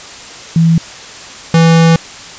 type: tone pair in turn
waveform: sine / square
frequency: 164.81 / 164.81 Hz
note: E3 / E3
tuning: 0 / 0 cents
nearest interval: unison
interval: 0 cents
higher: neither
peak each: -5 dBFS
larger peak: neither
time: 0.56-0.78 / 1.54-1.96 s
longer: second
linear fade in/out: 2 ms
effects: white hiss -30 dBFS RMS until 2.38 s + resampled to 16000 Hz